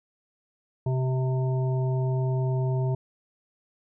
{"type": "harmonic tone with a mistuned harmonic", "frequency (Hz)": 130.1, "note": "C3", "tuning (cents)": -9, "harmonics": [1, 3, 5, 7], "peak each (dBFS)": [-23, -33, -37, -40], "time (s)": [0.86, 2.95], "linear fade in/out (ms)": 5, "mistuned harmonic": 3, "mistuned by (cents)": -18, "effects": []}